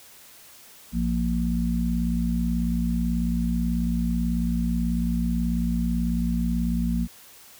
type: harmonic tone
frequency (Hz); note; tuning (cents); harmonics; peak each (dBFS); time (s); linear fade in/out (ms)
58.27; A#1; 0; 1 / 3 / 4; -26 / -26 / -26; 0.92-7.08; 50
effects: white hiss -49 dBFS RMS until 7.59 s